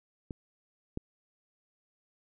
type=clicks; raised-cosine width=3 ms; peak=-25 / -21 dBFS; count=2; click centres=0.308 / 0.974 s; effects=none